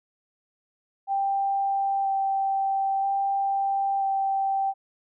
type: tone with vibrato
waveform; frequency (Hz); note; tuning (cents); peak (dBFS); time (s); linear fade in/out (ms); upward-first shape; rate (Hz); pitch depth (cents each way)
sine; 784; G5; 0; -22; 1.07-4.74; 50; square; 0.51; 8
effects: none